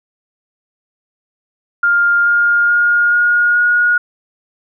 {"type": "tone with pitch steps", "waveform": "sine", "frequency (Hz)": [1404, 1413.8, 1423.6, 1433.5, 1443.5], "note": ["F6", "F6", "F6", "F6", "F#6"], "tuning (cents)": [9, 21, 33, 45, -43], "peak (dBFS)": -9, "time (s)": [1.83, 3.98], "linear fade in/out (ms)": 5, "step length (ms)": 430, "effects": []}